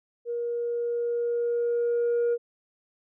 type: tone with level ramp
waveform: sine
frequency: 474.2 Hz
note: A#4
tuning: 30 cents sharp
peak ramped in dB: -27 to -19 dBFS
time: 0.25-2.38 s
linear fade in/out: 50 ms
effects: tanh soft clip ceiling -20 dBFS